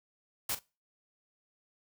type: noise with echo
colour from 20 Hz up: white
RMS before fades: -33 dBFS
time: 0.49-0.55 s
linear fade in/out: 5 ms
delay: 42 ms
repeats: 1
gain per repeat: -14 dB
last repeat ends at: 0.592 s
effects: noise-tail reverb RT60 0.3 s tail -23 dB re dry